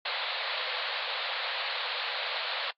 white band-pass noise, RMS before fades -33 dBFS, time 0.05-2.71 s, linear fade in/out 5 ms, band 480 to 4400 Hz, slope 96 dB/octave, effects noise-tail reverb RT60 0.1 s tail -24 dB re dry + AAC 64 kbps

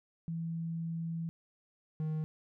sine / triangle tone pair in turn, 165.3 / 156.02 Hz, E3 / D#3, +5 / +5 cents, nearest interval minor second, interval 100 cents, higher first, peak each -34 / -30 dBFS, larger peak second, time 0.28-1.29 / 2-2.24 s, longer first, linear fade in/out 0 ms, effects none

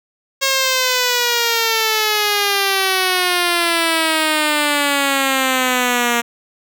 5% pulse exponential sweep, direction down, 544 to 235 Hz, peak -3 dBFS, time 0.41-6.22 s, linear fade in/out 20 ms, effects none

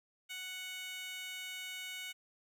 15% pulse tone with high-pass filter, 740 Hz, F#5, in tune, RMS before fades -44 dBFS, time 0.29-2.13 s, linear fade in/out 20 ms, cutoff 2500 Hz, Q 1.4, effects none

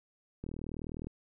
click train, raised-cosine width 3 ms, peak -27 dBFS, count 26, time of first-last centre 0.44-1.07 s, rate 39.7 Hz, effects none

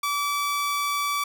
sawtooth tone, 1153 Hz, D6, 32 cents flat, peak -20 dBFS, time 0.03-1.24 s, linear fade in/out 5 ms, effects none

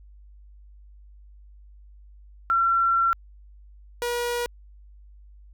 sine / sawtooth tone pair in turn, 1359 / 480.5 Hz, F6 / B4, -48 / -48 cents, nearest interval octave + tritone, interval 1800 cents, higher first, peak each -18 / -21 dBFS, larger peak first, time 2.5-3.13 / 4.02-4.46 s, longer first, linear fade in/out 0 ms, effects added 50 Hz sine -46 dBFS peak until 5.53 s

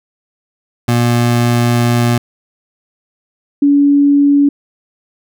25% pulse / sine tone pair in turn, 119.7 / 284.7 Hz, A#2 / C#4, +46 / +46 cents, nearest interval octave + minor third, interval 1500 cents, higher second, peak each -6 dBFS, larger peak neither, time 0.88-2.18 / 3.62-4.49 s, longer first, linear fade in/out 5 ms, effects none

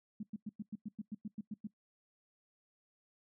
sine tone bursts, 211.8 Hz, G#3, 34 cents sharp, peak -38 dBFS, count 12, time 0.2-1.672 s, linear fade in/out 5 ms, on 31 ms, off 100 ms, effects noise-tail reverb RT60 0.1 s tail -20 dB re dry

